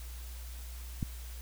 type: click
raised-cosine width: 5 ms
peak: -19 dBFS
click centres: 1.028 s
effects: added 60 Hz sine -41 dBFS peak until 1.41 s + white hiss -52 dBFS RMS until 1.41 s

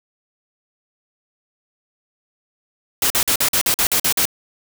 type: noise bursts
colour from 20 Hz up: white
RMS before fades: -17 dBFS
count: 10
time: 3.02-4.254 s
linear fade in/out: 2 ms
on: 82 ms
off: 46 ms
effects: none

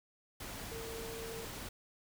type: tone in noise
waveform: sine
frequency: 454.3 Hz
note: A#4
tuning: 45 cents flat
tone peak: -44 dBFS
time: 0.71-1.45 s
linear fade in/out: 5 ms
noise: pink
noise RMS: -45 dBFS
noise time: 0.4-1.69 s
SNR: -2 dB
effects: none

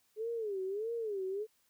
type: tone with vibrato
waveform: sine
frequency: 419.4 Hz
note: G#4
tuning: 17 cents sharp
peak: -34 dBFS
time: 0.16-1.47 s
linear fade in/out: 50 ms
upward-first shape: sine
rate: 1.6 Hz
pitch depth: 190 cents each way
effects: white hiss -73 dBFS RMS until 1.69 s

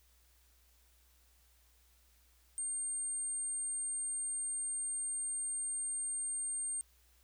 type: tone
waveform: sine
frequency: 8700 Hz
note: C#9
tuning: 33 cents flat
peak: -35 dBFS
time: 2.58-6.81 s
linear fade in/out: 0 ms
effects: added 60 Hz sine -67 dBFS peak until 7.23 s + white hiss -70 dBFS RMS until 7.23 s

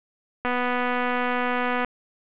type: click train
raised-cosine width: 0.5 ms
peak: -11 dBFS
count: 346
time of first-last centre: 0.45-1.847 s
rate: 247 Hz
effects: resampled to 8000 Hz + 7-bit

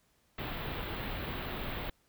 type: band-stop noise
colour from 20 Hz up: pink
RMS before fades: -38 dBFS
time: 0.38-1.9 s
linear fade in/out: 5 ms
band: 3900 to 15000 Hz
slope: 48 dB/octave
effects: pink hiss -71 dBFS RMS until 2.08 s

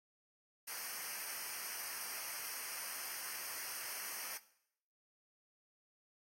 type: noise with comb filter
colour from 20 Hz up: white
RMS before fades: -44 dBFS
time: 0.67-4.38 s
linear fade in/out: 10 ms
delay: 0.27 ms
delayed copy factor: -0.85
effects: noise-tail reverb RT60 0.7 s tail -17 dB re dry + AAC 48 kbps

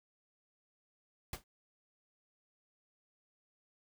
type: noise with exponential decay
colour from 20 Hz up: pink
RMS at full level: -37 dBFS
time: 1.33-1.44 s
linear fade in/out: 2 ms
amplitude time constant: 22 ms
effects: none

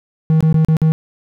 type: tone with dropouts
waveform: triangle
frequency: 158.5 Hz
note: D#3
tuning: 32 cents sharp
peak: -7 dBFS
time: 0.3-0.92 s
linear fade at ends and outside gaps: 0 ms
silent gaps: 0.406-0.426 / 0.527-0.543 / 0.648-0.685 / 0.768-0.817 s
effects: none

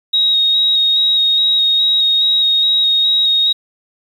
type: tone with vibrato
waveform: sine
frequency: 3771 Hz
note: A#7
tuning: 19 cents sharp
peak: -10 dBFS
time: 0.13-3.53 s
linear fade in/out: 10 ms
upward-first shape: square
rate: 2.4 Hz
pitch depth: 16 cents each way
effects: 7-bit

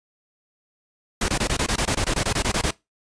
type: noise bursts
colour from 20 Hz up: pink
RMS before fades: -22 dBFS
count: 16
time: 1.21-2.709 s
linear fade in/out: 5 ms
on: 74 ms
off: 21 ms
effects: noise-tail reverb RT60 0.2 s tail -21 dB re dry + resampled to 22050 Hz

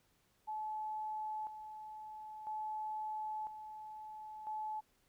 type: tone with tremolo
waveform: sine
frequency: 861 Hz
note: A5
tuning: 38 cents flat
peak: -38 dBFS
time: 0.47-4.81 s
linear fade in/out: 20 ms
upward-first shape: square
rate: 0.5 Hz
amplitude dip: 60%
effects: pink hiss -74 dBFS RMS until 5.08 s

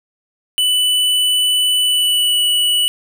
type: tone with pitch glide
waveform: square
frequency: 2983 to 2949 Hz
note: F#7 to F#7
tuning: +13 to -6 cents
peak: -13 dBFS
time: 0.58-2.88 s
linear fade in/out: 0 ms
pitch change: -19 cents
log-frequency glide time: 1.81-2.41 s
effects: none

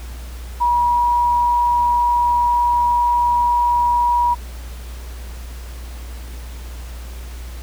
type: tone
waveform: sine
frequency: 962 Hz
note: B5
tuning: 46 cents flat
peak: -13 dBFS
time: 0.6-4.35 s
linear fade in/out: 20 ms
effects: added 60 Hz sine -29 dBFS peak until 7.62 s + pink hiss -41 dBFS RMS until 7.62 s

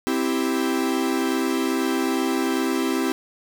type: chord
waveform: 45% pulse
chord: C major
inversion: none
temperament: equal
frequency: 261.6 / 329.6 / 392 Hz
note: C4 / E4 / G4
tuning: 0 / 0 / 0 cents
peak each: -24 / -25 / -27 dBFS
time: 0.07-3.12 s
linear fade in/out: 0 ms
effects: none

